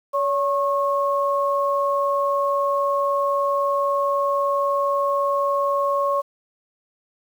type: tone pair together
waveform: sine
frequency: 566.2 / 1090 Hz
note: C#5 / C#6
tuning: +37 / -29 cents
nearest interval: major seventh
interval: 1134 cents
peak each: -21 dBFS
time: 0.13-6.22 s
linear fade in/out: 20 ms
effects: 8-bit